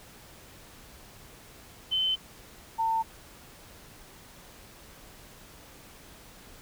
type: tone pair in turn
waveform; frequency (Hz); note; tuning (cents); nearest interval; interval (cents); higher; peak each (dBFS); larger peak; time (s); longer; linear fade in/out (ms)
sine; 3062 / 899.9; G7 / A5; -41 / +39; octave + major sixth; 2120; first; -24; neither; 1.91-2.16 / 2.78-3.03; neither; 20
effects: pink hiss -51 dBFS RMS until 6.61 s